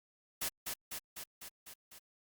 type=noise with echo; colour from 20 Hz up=white; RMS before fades=-36 dBFS; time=0.41-0.49 s; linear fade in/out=10 ms; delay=250 ms; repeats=6; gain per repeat=-3 dB; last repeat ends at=1.99 s; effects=Opus 48 kbps